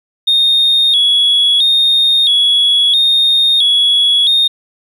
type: tone with vibrato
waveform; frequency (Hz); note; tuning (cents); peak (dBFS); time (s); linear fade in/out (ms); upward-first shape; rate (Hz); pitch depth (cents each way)
sine; 3520; A7; 0; -6; 0.27-4.48; 10; square; 0.75; 79
effects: tanh soft clip ceiling -5 dBFS + 8-bit